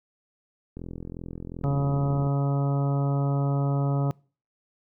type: click train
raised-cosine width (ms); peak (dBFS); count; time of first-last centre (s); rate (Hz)
3; -24; 65; 0.77-2.269; 42.7
type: harmonic tone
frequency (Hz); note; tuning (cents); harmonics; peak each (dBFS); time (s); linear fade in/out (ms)
140; C#3; +18; 1 / 2 / 3 / 4 / 5 / 6 / 7 / 8 / 9; -22 / -32 / -36 / -36 / -37 / -43 / -43 / -50 / -41; 1.64-4.11; 0
effects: noise-tail reverb RT60 0.4 s tail -25 dB re dry